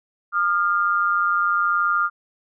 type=tone pair together; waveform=sine; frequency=1216.1 / 1396.9 Hz; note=D#6 / F6; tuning=-40 / 0 cents; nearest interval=major second; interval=240 cents; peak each=-20 dBFS; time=0.32-2.1 s; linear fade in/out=50 ms; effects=none